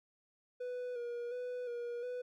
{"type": "tone with vibrato", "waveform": "triangle", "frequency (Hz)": 486.6, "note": "B4", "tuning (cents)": -26, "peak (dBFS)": -36, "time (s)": [0.6, 2.22], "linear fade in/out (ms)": 10, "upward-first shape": "square", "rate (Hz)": 1.4, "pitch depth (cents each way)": 32, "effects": []}